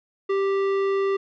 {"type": "tone with tanh clipping", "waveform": "sine", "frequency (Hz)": 392, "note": "G4", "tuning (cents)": 0, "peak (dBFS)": -22, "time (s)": [0.29, 1.17], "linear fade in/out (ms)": 10, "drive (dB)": 14, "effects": []}